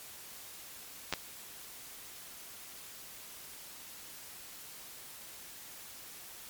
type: clicks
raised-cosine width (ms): 0.2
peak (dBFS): -14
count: 2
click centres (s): 1.126 / 1.137
effects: white hiss -49 dBFS RMS until 6.49 s + MP3 96 kbps